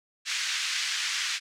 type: band-pass noise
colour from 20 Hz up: pink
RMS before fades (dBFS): -30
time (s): 0.25-1.4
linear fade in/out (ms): 50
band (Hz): 1700 to 6800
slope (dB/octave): 24
effects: none